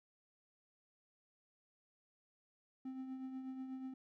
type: tone with tremolo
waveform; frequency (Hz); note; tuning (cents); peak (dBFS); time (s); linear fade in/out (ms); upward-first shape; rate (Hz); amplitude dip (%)
triangle; 261.6; C4; 0; -39; 2.85-3.94; 5; triangle; 8.2; 50
effects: none